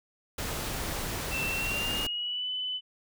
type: noise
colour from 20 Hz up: pink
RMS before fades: -34 dBFS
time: 0.38-2.07 s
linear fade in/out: 5 ms
type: tone with pitch glide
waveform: sine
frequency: 2680 to 3008 Hz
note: E7 to F#7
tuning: +28 to +28 cents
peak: -30 dBFS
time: 1.3-2.81 s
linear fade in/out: 50 ms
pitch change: +200 cents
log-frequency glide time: 1.47-2.49 s
effects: none